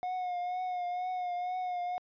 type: tone with vibrato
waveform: triangle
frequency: 723 Hz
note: F#5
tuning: 40 cents flat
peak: -30 dBFS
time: 0.03-1.98 s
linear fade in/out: 0 ms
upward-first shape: triangle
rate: 2.1 Hz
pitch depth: 42 cents each way
effects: resampled to 11025 Hz

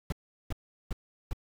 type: noise bursts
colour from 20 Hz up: brown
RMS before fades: -31 dBFS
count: 4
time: 0.1-1.332 s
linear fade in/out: 2 ms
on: 23 ms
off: 380 ms
effects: none

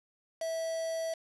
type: tone with quantisation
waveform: triangle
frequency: 653 Hz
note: E5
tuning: 17 cents flat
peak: -30 dBFS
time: 0.41-1.14 s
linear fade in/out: 5 ms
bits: 7
effects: resampled to 24000 Hz

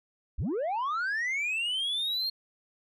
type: linear sweep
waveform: sine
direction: up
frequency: 34 to 4269 Hz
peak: -25 dBFS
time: 0.38-2.3 s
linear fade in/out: 10 ms
effects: tanh soft clip ceiling -27 dBFS

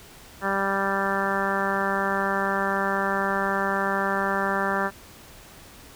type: harmonic tone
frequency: 196 Hz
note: G3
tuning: in tune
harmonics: 1 / 2 / 3 / 4 / 5 / 6 / 7 / 8 / 9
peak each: -31 / -31 / -31 / -31 / -31 / -31 / -31 / -31 / -31 dBFS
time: 0.41-4.91 s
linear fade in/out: 50 ms
effects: pink hiss -47 dBFS RMS until 5.95 s

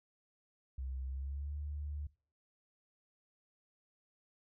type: tone with pitch glide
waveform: sine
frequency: 65.41 to 73.42 Hz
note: C2 to D2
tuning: 0 to 0 cents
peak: -38 dBFS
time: 0.78-2.07 s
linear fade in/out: 5 ms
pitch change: +200 cents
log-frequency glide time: 1.06-1.55 s
effects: noise-tail reverb RT60 0.4 s tail -22 dB re dry

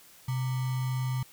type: tone with sample-and-hold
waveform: sine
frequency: 128.2 Hz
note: C3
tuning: 35 cents flat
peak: -27 dBFS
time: 0.28-1.23 s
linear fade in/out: 5 ms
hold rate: 1050 Hz
effects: white hiss -55 dBFS RMS until 1.32 s

